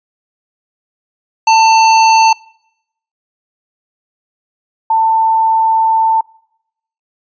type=tone pair in turn; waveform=square / sine; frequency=892 / 892 Hz; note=A5 / A5; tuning=+23 / +23 cents; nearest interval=unison; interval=0 cents; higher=neither; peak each=-6 / -8 dBFS; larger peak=first; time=1.47-2.33 / 4.9-6.21 s; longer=second; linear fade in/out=5 ms; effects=noise-tail reverb RT60 0.8 s tail -24 dB re dry + resampled to 16000 Hz